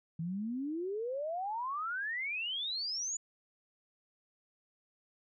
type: exponential sweep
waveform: sine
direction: up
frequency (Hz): 158.2 to 7040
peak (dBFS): -34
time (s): 0.19-3.17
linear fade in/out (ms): 5
effects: none